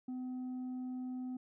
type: tone with tanh clipping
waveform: sine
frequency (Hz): 253.8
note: B3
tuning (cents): +47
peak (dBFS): -39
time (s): 0.08-1.37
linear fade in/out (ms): 5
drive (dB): 3
effects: none